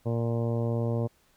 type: harmonic tone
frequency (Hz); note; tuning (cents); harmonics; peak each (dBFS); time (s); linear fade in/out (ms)
116.54; A#2; 0; 1 / 2 / 3 / 4 / 5 / 6 / 7 / 8 / 9; -27 / -33 / -37 / -34 / -36 / -46 / -47 / -49 / -50; 0.05-1.08; 20
effects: pink hiss -65 dBFS RMS until 1.36 s